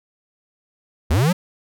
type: linear sweep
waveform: square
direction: up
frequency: 63.7 to 191.2 Hz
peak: -15 dBFS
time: 1.1-1.33 s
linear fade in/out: 10 ms
effects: none